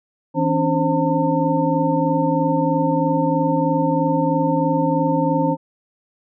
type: tone cluster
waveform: sine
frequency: 162.1 / 269.1 / 292.2 / 528 / 903 Hz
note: E3 / C4 / D4 / C5 / A5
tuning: -29 / +49 / -9 / +16 / +45 cents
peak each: -22 dBFS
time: 0.34-5.57 s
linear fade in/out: 50 ms
effects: none